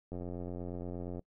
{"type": "click train", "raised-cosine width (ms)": 2, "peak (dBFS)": -28, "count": 96, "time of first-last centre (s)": [0.12, 1.193], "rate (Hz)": 88.5, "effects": ["noise-tail reverb RT60 0.1 s tail -23 dB re dry"]}